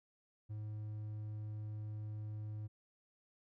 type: tone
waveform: triangle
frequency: 106.6 Hz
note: G#2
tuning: 46 cents sharp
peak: -39 dBFS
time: 0.49-2.68 s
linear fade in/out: 20 ms
effects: none